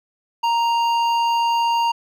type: tone with hard clipping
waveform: sine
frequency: 932.3 Hz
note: A#5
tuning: in tune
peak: -18 dBFS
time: 0.43-1.92 s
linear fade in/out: 10 ms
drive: 10 dB
effects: none